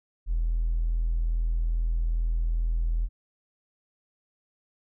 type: tone with tanh clipping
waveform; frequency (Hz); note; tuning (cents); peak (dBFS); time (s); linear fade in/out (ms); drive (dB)
triangle; 41.2; E1; 0; -22; 0.26-3.09; 50; 1
effects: none